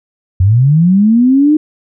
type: linear sweep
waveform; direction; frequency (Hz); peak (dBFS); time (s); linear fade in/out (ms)
sine; up; 87.31 to 311.1; -5; 0.4-1.57; 5
effects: none